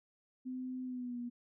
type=tone with pitch glide; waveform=sine; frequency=255.6 to 241.3 Hz; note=C4 to B3; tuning=-40 to -40 cents; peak=-38 dBFS; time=0.45-1.3 s; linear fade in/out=20 ms; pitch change=-100 cents; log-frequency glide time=0.84-1.19 s; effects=none